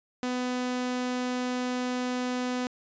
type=tone; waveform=sawtooth; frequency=250 Hz; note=B3; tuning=21 cents sharp; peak=-24 dBFS; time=0.23-2.67 s; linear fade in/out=0 ms; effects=resampled to 16000 Hz